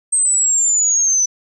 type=linear sweep; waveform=sine; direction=down; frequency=8350 to 5980 Hz; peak=-12 dBFS; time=0.12-1.26 s; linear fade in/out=10 ms; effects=none